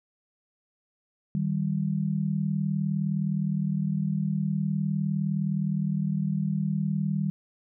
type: tone pair together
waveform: sine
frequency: 155.5 / 195.06 Hz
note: D#3 / G3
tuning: -1 / -8 cents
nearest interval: major third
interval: 393 cents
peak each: -27 dBFS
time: 1.35-7.3 s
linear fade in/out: 0 ms
effects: none